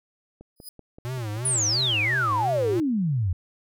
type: click train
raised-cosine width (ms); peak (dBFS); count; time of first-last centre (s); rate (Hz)
2; -31; 11; 0.41-2.326; 5.22
type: tone with exponential growth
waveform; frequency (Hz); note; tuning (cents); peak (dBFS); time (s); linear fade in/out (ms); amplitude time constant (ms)
5% pulse; 4987; D#8; +3; -28; 0.56-0.69; 5; 28
type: tone with vibrato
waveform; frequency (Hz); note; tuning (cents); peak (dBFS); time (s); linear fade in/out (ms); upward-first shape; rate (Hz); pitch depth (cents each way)
square; 116.54; A#2; 0; -29; 1.05-2.8; 0; sine; 2.9; 200
type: exponential sweep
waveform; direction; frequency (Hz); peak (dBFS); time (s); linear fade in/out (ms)
sine; down; 10210 to 83.3; -21; 1.45-3.33; 5
effects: none